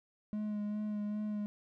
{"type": "tone with vibrato", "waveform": "triangle", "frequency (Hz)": 209.8, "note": "G#3", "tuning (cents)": 18, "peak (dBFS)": -32, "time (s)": [0.33, 1.46], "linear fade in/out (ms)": 0, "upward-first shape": "sine", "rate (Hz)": 2.5, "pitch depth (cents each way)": 20, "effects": []}